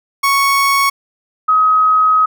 30% pulse / sine tone pair in turn, 1108.7 / 1266.7 Hz, C#6 / D#6, 0 / +31 cents, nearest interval major second, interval 231 cents, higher second, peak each -8 dBFS, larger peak neither, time 0.23-0.9 / 1.48-2.26 s, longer second, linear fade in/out 10 ms, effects none

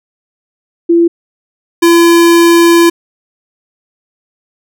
sine / square tone pair in turn, 339.1 / 339.1 Hz, E4 / E4, +49 / +49 cents, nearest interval unison, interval 0 cents, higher neither, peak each -4 dBFS, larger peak neither, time 0.89-1.08 / 1.82-2.9 s, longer second, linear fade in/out 10 ms, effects none

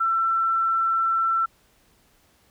sine tone, 1342 Hz, E6, 31 cents sharp, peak -19 dBFS, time 0-1.46 s, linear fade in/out 10 ms, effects pink hiss -61 dBFS RMS until 2.5 s

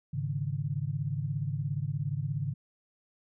sine chord, Ab suspended fourth, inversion none, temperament equal, 103.83 / 138.59 / 155.56 Hz, Ab2 / Db3 / Eb3, 0 / 0 / 0 cents, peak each -36 / -32 / -35 dBFS, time 0.13-2.54 s, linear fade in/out 10 ms, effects none

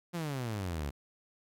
sawtooth exponential sweep, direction down, 178.9 to 67 Hz, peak -30 dBFS, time 0.13-0.91 s, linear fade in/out 20 ms, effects AAC 64 kbps

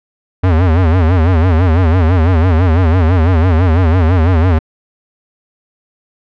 square tone with vibrato, 85.8 Hz, F2, 30 cents flat, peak -8 dBFS, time 0.43-4.59 s, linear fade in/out 10 ms, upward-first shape sine, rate 6 Hz, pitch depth 160 cents each way, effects low-pass 2000 Hz 12 dB/octave

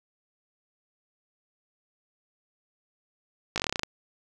slowing click train, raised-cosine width 0.2 ms, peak -10 dBFS, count 11, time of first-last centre 3.56-3.833 s, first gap 18 ms, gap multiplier 1.09, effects none

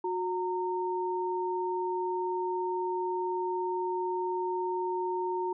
sine tone pair together, 363.9 / 919 Hz, F#4 / A#5, -29 / -25 cents, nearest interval octave + major third, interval 1604 cents, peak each -31 / -32 dBFS, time 0.04-5.53 s, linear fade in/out 5 ms, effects none

